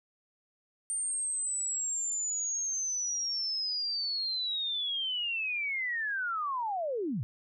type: linear sweep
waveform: sine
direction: down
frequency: 8860 to 98.1 Hz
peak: -30 dBFS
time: 0.9-7.23 s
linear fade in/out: 0 ms
effects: none